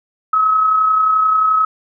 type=tone with amplitude modulation; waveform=sine; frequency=1282 Hz; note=E6; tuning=49 cents flat; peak=-9 dBFS; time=0.33-1.65 s; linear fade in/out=5 ms; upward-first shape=sine; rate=31.4 Hz; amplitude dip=35%; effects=none